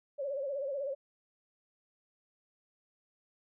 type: tone with vibrato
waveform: sine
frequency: 554.4 Hz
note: C#5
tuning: in tune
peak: -33 dBFS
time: 0.18-0.95 s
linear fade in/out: 20 ms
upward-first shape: sine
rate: 16 Hz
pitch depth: 91 cents each way
effects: none